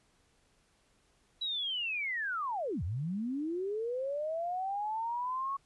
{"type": "linear two-way sweep", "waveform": "sine", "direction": "down then up", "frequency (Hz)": [3943, 75.7, 1115], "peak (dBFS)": -32, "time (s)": [1.41, 5.57], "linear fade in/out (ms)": 10, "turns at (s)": 2.83, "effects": ["pink hiss -70 dBFS RMS until 5.65 s", "resampled to 24000 Hz"]}